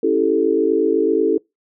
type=chord; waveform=sine; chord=A dominant seventh; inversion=first; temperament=equal; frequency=277.2 / 329.6 / 392 / 440 Hz; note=C#4 / E4 / G4 / A4; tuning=0 / 0 / 0 / 0 cents; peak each=-23 / -19 / -20 / -17 dBFS; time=0.03-1.38 s; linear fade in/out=5 ms; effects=noise-tail reverb RT60 0.2 s tail -25 dB re dry